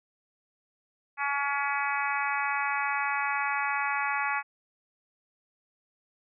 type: harmonic tone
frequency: 282.4 Hz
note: C#4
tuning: 32 cents sharp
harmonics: 3 / 4 / 5 / 6 / 7 / 8 / 9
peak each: -32 / -33 / -34 / -35 / -35 / -36 / -37 dBFS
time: 1.17-4.43 s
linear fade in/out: 50 ms
effects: none